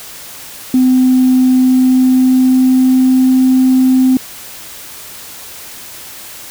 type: tone with pitch glide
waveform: sine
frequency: 256 to 258.5 Hz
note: C4 to C4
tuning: -38 to -21 cents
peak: -5 dBFS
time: 0.74-4.17 s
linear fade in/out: 2 ms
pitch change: +17 cents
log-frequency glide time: 1.42-3.35 s
effects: tanh soft clip ceiling -2 dBFS + white hiss -31 dBFS RMS until 6.5 s